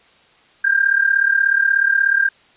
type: tone with amplitude modulation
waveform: sine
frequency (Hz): 1597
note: G6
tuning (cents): +32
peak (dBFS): -9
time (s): 0.64-2.29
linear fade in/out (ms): 10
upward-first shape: sine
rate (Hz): 36.6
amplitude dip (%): 80
effects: white hiss -52 dBFS RMS until 2.56 s + resampled to 8000 Hz